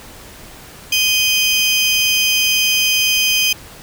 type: tone pair together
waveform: 30% pulse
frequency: 2489 / 3136 Hz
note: D#7 / G7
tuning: 0 / 0 cents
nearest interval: major third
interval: 400 cents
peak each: -13 dBFS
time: 0.92-3.53 s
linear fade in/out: 5 ms
effects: pink hiss -38 dBFS RMS until 3.82 s